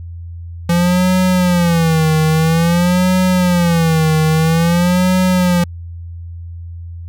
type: tone with vibrato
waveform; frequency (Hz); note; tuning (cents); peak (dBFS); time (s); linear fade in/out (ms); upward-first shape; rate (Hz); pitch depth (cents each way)
square; 170.2; F3; -44; -11; 0.69-5.64; 5; sine; 0.5; 140
effects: added 85 Hz sine -26 dBFS peak until 7.08 s